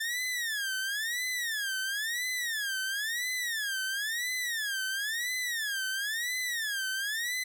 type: tone with vibrato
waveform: sawtooth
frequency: 1760 Hz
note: A6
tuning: in tune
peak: -27 dBFS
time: 0-7.44 s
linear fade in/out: 10 ms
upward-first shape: sine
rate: 0.98 Hz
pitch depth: 240 cents each way
effects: none